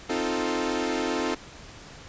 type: chord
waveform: sawtooth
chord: F dominant seventh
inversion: second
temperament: equal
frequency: 261.6 / 311.1 / 349.2 / 440 Hz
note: C4 / Eb4 / F4 / A4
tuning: 0 / 0 / 0 / 0 cents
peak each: -27 dBFS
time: 0.09-1.35 s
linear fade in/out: 10 ms
effects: pink hiss -45 dBFS RMS until 2.08 s + resampled to 16000 Hz